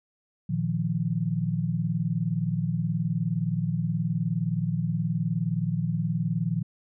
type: chord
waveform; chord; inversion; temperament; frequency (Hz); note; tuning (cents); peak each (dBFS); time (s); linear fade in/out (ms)
sine; Bb suspended fourth; none; equal; 116.54 / 155.56 / 174.61; Bb2 / Eb3 / F3; 0 / 0 / 0; -30 / -28 / -28; 0.49-6.63; 10
effects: none